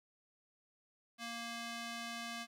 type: tone with band-pass filter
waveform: square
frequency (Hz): 233.1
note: A#3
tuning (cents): 0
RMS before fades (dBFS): -44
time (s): 1.18-2.47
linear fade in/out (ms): 50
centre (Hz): 3300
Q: 0.57
effects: 12-bit